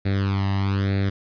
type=tone with flanger; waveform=sawtooth; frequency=98.1 Hz; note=G2; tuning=2 cents sharp; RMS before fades=-22 dBFS; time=0.05-1.1 s; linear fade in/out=10 ms; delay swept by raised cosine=0.49 to 1.04 ms; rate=1.1 Hz; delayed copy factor=+0.8; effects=resampled to 11025 Hz + 9-bit